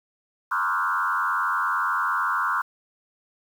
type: tone with frequency modulation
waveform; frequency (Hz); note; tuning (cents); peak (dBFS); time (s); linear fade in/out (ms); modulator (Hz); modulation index
sine; 1244.5; D#6; 0; -21; 0.51-2.62; 10; 88.8; 2.9
effects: 8-bit